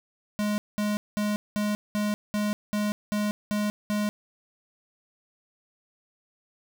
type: tone bursts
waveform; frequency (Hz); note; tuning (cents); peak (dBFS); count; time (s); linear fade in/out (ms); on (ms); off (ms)
square; 208.7; G#3; +9; -25; 10; 0.39-4.09; 0; 190; 200
effects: none